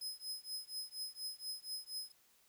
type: tone with tremolo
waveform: sawtooth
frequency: 5080 Hz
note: D#8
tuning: 35 cents sharp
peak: -36 dBFS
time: 0.01-2.12 s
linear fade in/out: 5 ms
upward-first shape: triangle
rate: 4.2 Hz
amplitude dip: 100%
effects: white hiss -70 dBFS RMS until 2.48 s